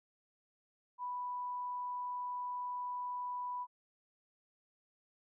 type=tone; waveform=sine; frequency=987.8 Hz; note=B5; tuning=in tune; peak=-37 dBFS; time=0.98-3.67 s; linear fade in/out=50 ms; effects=none